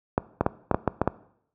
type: clicks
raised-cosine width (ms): 1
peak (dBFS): -6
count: 8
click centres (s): 0.179 / 0.41 / 0.464 / 0.713 / 0.745 / 0.877 / 1.016 / 1.076
effects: noise-tail reverb RT60 0.7 s tail -19 dB re dry + high-pass 60 Hz 12 dB/octave